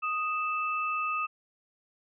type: tone pair together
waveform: sine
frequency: 1244.5 / 2637 Hz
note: D#6 / E7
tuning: 0 / 0 cents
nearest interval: octave + minor second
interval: 1300 cents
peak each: -29 / -33 dBFS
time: 0.02-1.27 s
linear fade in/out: 20 ms
effects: none